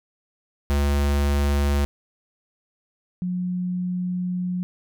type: tone pair in turn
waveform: square / sine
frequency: 71.3 / 180.29 Hz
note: C#2 / F#3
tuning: +49 / -45 cents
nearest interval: octave + major third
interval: 1606 cents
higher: second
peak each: -19 / -23 dBFS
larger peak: first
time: 0.7-1.85 / 3.22-4.63 s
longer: second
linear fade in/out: 0 ms
effects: none